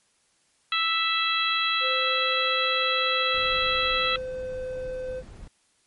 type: harmonic tone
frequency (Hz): 659.3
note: E5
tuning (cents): 0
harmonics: 2 / 3 / 4 / 5 / 6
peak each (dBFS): -27 / -31 / -28 / -28 / -29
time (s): 0.72-4.16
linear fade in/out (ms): 2
type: tone with pitch glide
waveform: triangle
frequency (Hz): 518 to 512.1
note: C5 to C5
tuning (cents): -17 to -37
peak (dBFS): -28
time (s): 1.8-5.23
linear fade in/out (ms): 50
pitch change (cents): -20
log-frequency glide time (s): 2.63-4.62
type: noise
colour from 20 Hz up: brown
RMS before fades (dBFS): -42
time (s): 3.34-5.48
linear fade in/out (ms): 5
effects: white hiss -66 dBFS RMS until 5.86 s + MP3 48 kbps